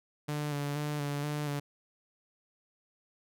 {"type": "tone with vibrato", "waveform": "sawtooth", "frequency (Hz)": 146.2, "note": "D3", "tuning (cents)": -7, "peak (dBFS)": -28, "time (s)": [0.28, 1.6], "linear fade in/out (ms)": 10, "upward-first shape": "square", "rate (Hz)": 2.1, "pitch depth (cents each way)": 27, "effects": []}